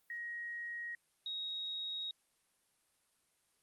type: tone pair in turn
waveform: sine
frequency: 1888 / 3776 Hz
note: A#6 / A#7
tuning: +22 / +22 cents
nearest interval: octave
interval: 1200 cents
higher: second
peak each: -40 / -38 dBFS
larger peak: second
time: 0.1-0.95 / 1.26-2.11 s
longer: neither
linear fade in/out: 2 ms
effects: white hiss -75 dBFS RMS until 3.62 s + Opus 32 kbps